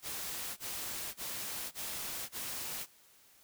white noise bursts, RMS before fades -40 dBFS, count 5, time 0.02-2.866 s, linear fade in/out 50 ms, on 550 ms, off 24 ms, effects white hiss -63 dBFS RMS until 3.43 s

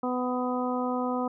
harmonic tone, 250.2 Hz, B3, 23 cents sharp, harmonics 1 / 2 / 3 / 4 / 5, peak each -29 / -32 / -34 / -35 / -36 dBFS, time 0.03-1.28 s, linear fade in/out 5 ms, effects none

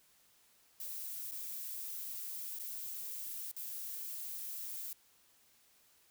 violet noise with dropouts, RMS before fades -43 dBFS, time 0.8-4.93 s, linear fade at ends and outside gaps 2 ms, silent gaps 1.313-1.318 / 2.589-2.596 / 3.515-3.564 s, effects white hiss -68 dBFS RMS until 6.1 s

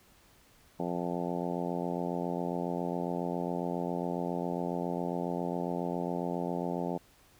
harmonic tone, 87.31 Hz, F2, in tune, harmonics 2 / 3 / 4 / 5 / 6 / 7 / 8 / 9 / 10, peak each -36 / -38 / -39 / -40 / -41 / -41 / -42 / -43 / -43 dBFS, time 0.79-6.98 s, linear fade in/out 10 ms, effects pink hiss -62 dBFS RMS until 7.39 s

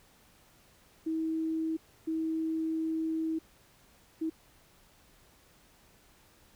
sine tone bursts at uneven times, 321 Hz, E4, 46 cents flat, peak -29 dBFS, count 3, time 1.06-1.77 / 2.07-3.39 / 4.21-4.3 s, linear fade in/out 10 ms, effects pink hiss -62 dBFS RMS until 6.55 s

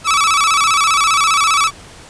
sawtooth tone with vibrato, 1219 Hz, D#6, 36 cents flat, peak -7 dBFS, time 0.04-1.71 s, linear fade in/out 50 ms, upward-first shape square, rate 15 Hz, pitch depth 110 cents each way, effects pink hiss -38 dBFS RMS until 2.09 s + resampled to 22050 Hz

